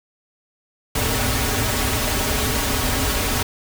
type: noise with comb filter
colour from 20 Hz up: pink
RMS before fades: -21 dBFS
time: 0.95-3.43 s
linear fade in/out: 5 ms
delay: 5.8 ms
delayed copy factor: -0.9
effects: none